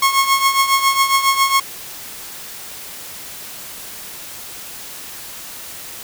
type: tone with tremolo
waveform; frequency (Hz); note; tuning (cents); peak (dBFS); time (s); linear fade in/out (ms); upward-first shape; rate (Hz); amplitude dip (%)
sawtooth; 1089; C#6; -31; -6; 0.02-1.6; 5; triangle; 7.3; 75
effects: white hiss -33 dBFS RMS until 6.03 s